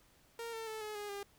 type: tone with pitch steps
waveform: sawtooth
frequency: 463.1 / 450.2 / 437.6 / 425.4 / 413.5 / 402 Hz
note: A#4 / A4 / A4 / G#4 / G#4 / G4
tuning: -11 / +40 / -9 / +42 / -8 / +44 cents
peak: -37 dBFS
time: 0.39-1.23 s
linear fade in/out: 2 ms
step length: 140 ms
effects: pink hiss -67 dBFS RMS until 1.38 s